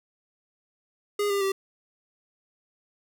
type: tone with pitch steps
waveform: square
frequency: 411.2 / 399.7 / 388.6 Hz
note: G#4 / G4 / G4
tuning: -17 / +34 / -15 cents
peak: -24 dBFS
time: 1.19-1.52 s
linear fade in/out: 5 ms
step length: 110 ms
effects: none